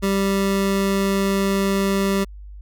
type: tone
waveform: 25% pulse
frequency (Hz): 196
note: G3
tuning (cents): 0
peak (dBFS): -14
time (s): 0.02-2.25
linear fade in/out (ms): 20
effects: added 50 Hz sine -35 dBFS peak until 2.61 s